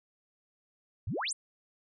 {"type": "exponential sweep", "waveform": "sine", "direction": "up", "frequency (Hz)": [76.6, 9956], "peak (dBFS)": -31, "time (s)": [1.07, 1.33], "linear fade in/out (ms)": 5, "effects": []}